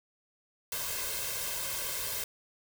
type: noise with comb filter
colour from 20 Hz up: white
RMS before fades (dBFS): -35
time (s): 0.72-2.24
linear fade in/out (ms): 2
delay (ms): 1.9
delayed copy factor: +0.8
effects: none